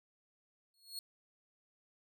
sawtooth tone with exponential growth, 4322 Hz, C#8, 45 cents flat, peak -35 dBFS, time 0.74-0.99 s, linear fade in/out 1 ms, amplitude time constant 54 ms, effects none

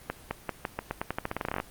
accelerating click train, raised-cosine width 0.5 ms, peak -14 dBFS, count 20, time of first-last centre 0.1-1.601 s, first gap 210 ms, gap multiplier 0.87, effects pink hiss -51 dBFS RMS until 1.7 s + Opus 24 kbps

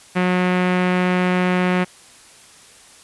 sawtooth tone with low-pass filter, 181.5 Hz, F#3, 33 cents flat, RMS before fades -18 dBFS, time 0.15-1.85 s, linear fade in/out 20 ms, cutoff 2300 Hz, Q 1.9, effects white hiss -46 dBFS RMS until 3.03 s + resampled to 24000 Hz

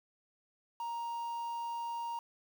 triangle tone with quantisation, 936 Hz, A#5, 7 cents sharp, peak -34 dBFS, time 0.8-2.19 s, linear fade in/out 2 ms, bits 9, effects none

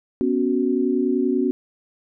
sine chord, B suspended second, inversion none, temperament equal, 246.9 / 277.2 / 370 Hz, B3 / C#4 / F#4, 0 / 0 / 0 cents, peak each -22 dBFS, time 0.21-1.51 s, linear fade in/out 0 ms, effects none

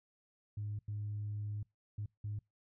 sine tone bursts at uneven times, 104.3 Hz, G#2, 8 cents sharp, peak -36 dBFS, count 4, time 0.57-0.79 / 0.88-1.63 / 1.98-2.06 / 2.24-2.39 s, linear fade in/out 5 ms, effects noise-tail reverb RT60 0.2 s tail -26 dB re dry + tanh soft clip ceiling -33 dBFS

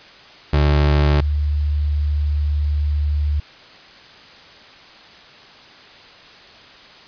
30% pulse / sine tone pair in turn, 73.42 / 73.85 Hz, D2 / D2, 0 / +10 cents, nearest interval unison, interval 10 cents, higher second, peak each -10 / -16 dBFS, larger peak first, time 0.53-1.21 / 1.21-3.4 s, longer second, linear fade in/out 5 ms, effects white hiss -43 dBFS RMS until 7.07 s + resampled to 11025 Hz

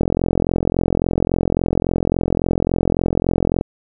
click train, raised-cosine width 2 ms, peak -3 dBFS, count 158, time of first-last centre 0.01-3.611 s, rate 43.6 Hz, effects none

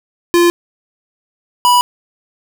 square tone pair in turn, 346 / 980.4 Hz, F4 / B5, -16 / -13 cents, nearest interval octave + tritone, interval 1803 cents, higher second, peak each -8 dBFS, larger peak neither, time 0.34-0.5 / 1.65-1.81 s, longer neither, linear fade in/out 0 ms, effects none

